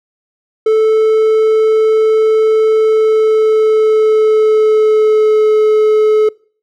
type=tone with pitch glide; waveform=triangle; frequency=438 to 430 Hz; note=A4 to A4; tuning=-8 to -40 cents; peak=-5 dBFS; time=0.66-6.29 s; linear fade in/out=5 ms; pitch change=-32 cents; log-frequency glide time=2.77-5.51 s; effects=noise-tail reverb RT60 0.5 s tail -25 dB re dry